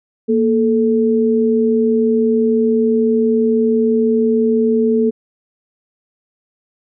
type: tone pair together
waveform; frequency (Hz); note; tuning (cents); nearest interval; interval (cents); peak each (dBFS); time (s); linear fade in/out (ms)
sine; 233.1 / 437; A#3 / A4; 0 / -12; major seventh; 1088; -14; 0.28-5.11; 20
effects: none